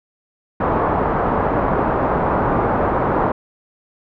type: low-pass noise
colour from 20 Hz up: white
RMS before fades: -18 dBFS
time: 0.6-3.32 s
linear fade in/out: 5 ms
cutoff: 1100 Hz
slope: 24 dB/octave
effects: none